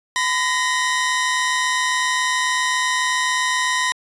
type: tone pair together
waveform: sawtooth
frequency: 1011 / 1874.6 Hz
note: B5 / A#6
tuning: +40 / +9 cents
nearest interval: major seventh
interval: 1069 cents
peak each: -17 dBFS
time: 0.16-3.92 s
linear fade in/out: 0 ms
effects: resampled to 22050 Hz